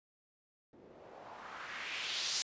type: noise with low-pass filter sweep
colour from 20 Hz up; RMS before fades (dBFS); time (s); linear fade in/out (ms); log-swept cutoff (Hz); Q
blue; -42; 0.73-2.42; 0; 310 to 5800; 1.9
effects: resampled to 16000 Hz